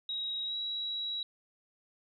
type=tone with pitch glide; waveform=sine; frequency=3817 to 3881 Hz; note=A#7 to B7; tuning=+40 to -31 cents; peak=-33 dBFS; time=0.09-1.23 s; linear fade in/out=2 ms; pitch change=+29 cents; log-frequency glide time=0.45-0.55 s; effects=none